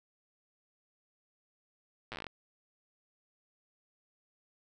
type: slowing click train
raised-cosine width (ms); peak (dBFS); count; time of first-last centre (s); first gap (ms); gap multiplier
0.3; -24; 11; 2.12-2.267; 8; 1.13
effects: none